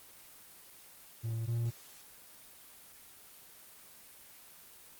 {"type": "tone pair in turn", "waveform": "triangle", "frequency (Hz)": [113.6, 117.06], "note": ["A#2", "A#2"], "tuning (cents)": [-44, 8], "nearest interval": "minor second", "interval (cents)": 52, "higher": "second", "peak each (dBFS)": [-31, -28], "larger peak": "second", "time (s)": [[1.23, 1.47], [1.47, 1.71]], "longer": "neither", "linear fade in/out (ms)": 20, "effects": ["white hiss -55 dBFS RMS until 4.99 s", "Opus 24 kbps"]}